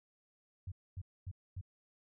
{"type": "tone bursts", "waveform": "sine", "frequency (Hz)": 92.5, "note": "F#2", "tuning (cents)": 0, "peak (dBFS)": -39, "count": 4, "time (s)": [0.67, 1.612], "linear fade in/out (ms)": 5, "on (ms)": 48, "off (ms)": 250, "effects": []}